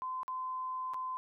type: tone with dropouts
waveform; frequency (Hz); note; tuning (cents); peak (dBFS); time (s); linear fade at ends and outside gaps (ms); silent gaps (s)
sine; 1028; C6; -31; -35; 0.02-1.17; 0; 0.232-0.28 / 0.936-0.943
effects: none